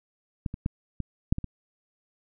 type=clicks; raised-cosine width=5 ms; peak=-16 / -22 / -14 / -18 / -8 / -18 / -21 dBFS; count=7; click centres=0.462 / 0.541 / 0.661 / 1.003 / 1.325 / 1.384 / 1.443 s; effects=none